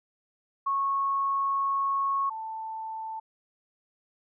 sine tone pair in turn, 1100 / 885 Hz, C#6 / A5, -14 / +10 cents, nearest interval major third, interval 376 cents, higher first, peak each -24 / -33 dBFS, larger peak first, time 0.66-2.3 / 2.3-3.2 s, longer first, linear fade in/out 10 ms, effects none

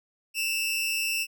sawtooth tone pair together, 2637 / 2797 Hz, E7 / F7, 0 / +2 cents, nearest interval minor second, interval 102 cents, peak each -24 / -28 dBFS, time 0.34-1.27 s, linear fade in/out 50 ms, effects none

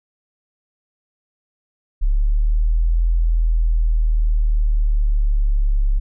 sine exponential two-way sweep, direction up then down, 34.65 to 42.01 to 34.65 Hz, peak -13 dBFS, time 2.01-6 s, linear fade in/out 20 ms, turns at 2.99 s, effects none

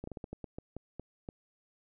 slowing click train, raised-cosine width 2 ms, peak -27 dBFS, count 11, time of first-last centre 0.04-1.289 s, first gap 34 ms, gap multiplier 1.27, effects none

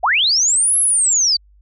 sine linear two-way sweep, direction up then down, 609 to 11200 to 4459 Hz, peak -12 dBFS, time 0.03-1.37 s, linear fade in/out 10 ms, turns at 0.78 s, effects added 50 Hz sine -47 dBFS peak until 1.61 s

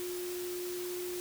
sine tone in noise, 357.4 Hz, F4, 40 cents sharp, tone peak -36 dBFS, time 0-1.2 s, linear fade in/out 0 ms, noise white, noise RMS -44 dBFS, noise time 0-1.2 s, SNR +5 dB, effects none

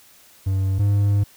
triangle tone pair in turn, 96 / 101.24 Hz, G2 / G#2, -36 / -44 cents, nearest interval minor second, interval 92 cents, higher second, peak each -16 / -13 dBFS, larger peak second, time 0.46-0.79 / 0.79-1.24 s, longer second, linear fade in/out 10 ms, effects white hiss -51 dBFS RMS until 1.36 s

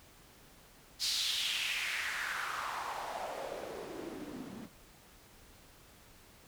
white noise with band-pass filter sweep, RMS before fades -38 dBFS, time 0.99-4.69 s, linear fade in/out 50 ms, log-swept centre 4700 to 200 Hz, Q 3.3, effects pink hiss -59 dBFS RMS until 6.47 s

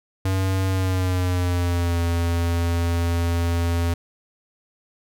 square tone with pitch glide, 95 to 85.13 Hz, F#2 to F2, +46 to -44 cents, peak -20 dBFS, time 0.25-3.94 s, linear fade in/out 5 ms, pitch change -190 cents, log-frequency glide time 0.68-2 s, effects none

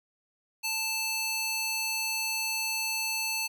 square tone with high-pass filter, 880 Hz, A5, in tune, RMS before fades -31 dBFS, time 0.63-3.48 s, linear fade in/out 20 ms, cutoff 2700 Hz, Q 0.84, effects none

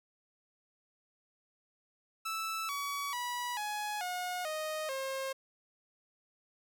sawtooth tone with pitch steps, 1317 / 1133.3 / 975.3 / 839.3 / 722.3 / 621.5 / 534.9 Hz, E6 / C#6 / B5 / G#5 / F#5 / D#5 / C5, -2 / +38 / -22 / +18 / -42 / -2 / +38 cents, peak -31 dBFS, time 2.25-5.33 s, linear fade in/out 10 ms, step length 440 ms, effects none

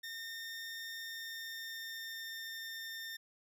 20% pulse tone with pitch glide, 1823 to 1810.4 Hz, A#6 to A6, -39 to +49 cents, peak -37 dBFS, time 0.03-3.17 s, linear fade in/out 10 ms, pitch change -12 cents, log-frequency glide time 0.88-2.4 s, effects none

